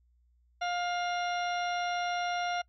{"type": "harmonic tone with a mistuned harmonic", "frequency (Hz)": 706, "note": "F5", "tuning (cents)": 19, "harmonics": [1, 2, 3, 4, 5, 6, 8], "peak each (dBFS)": [-31, -37, -41, -43, -45, -47, -49], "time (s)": [0.61, 2.62], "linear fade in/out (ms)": 10, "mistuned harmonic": 6, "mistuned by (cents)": -72, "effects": ["noise-tail reverb RT60 0.1 s tail -25 dB re dry", "added 60 Hz sine -64 dBFS peak until 2.68 s"]}